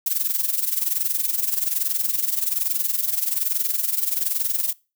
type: noise with amplitude modulation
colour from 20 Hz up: violet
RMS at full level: -20 dBFS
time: 0.06-4.73 s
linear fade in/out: 5 ms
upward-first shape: sine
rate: 21.2 Hz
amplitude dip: 75%
effects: noise-tail reverb RT60 0.3 s tail -23 dB re dry